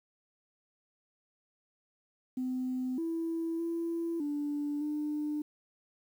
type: tone with pitch steps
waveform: sine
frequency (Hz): 255.4 / 329.9 / 335 / 291.8 / 299.2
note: C4 / E4 / E4 / D4 / D4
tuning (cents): -42 / +1 / +28 / -11 / +32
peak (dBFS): -30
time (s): 2.37-5.42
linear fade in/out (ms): 5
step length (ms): 610
effects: tanh soft clip ceiling -27 dBFS + 10-bit